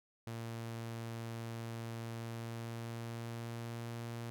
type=tone with pitch glide; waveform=sawtooth; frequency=115.1 to 117.04 Hz; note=A#2 to A#2; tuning=-22 to +7 cents; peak=-37 dBFS; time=0.27-4.3 s; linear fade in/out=0 ms; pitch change=+29 cents; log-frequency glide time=2.06-3.95 s; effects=none